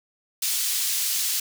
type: high-pass noise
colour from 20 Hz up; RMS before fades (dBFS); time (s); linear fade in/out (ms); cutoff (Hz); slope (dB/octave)
pink; -25; 0.42-1.4; 5; 4400; 12
effects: none